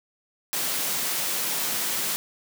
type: high-pass noise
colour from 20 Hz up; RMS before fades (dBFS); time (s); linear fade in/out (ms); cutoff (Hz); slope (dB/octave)
white; -27; 0.53-2.16; 0; 130; 48
effects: none